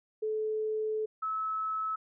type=tone pair in turn; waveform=sine; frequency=433.1 / 1297.8 Hz; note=A4 / E6; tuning=-27 / -27 cents; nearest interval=octave + perfect fifth; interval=1900 cents; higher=second; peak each=-29 / -30 dBFS; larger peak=first; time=0.22-1.06 / 1.22-1.96 s; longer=first; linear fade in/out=10 ms; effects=none